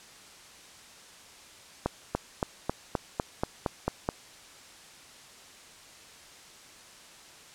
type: accelerating click train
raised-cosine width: 1 ms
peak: -12 dBFS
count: 10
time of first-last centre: 1.86-4.089 s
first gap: 290 ms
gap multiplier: 0.96
effects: white hiss -51 dBFS RMS until 7.54 s + low-pass 8000 Hz 12 dB/octave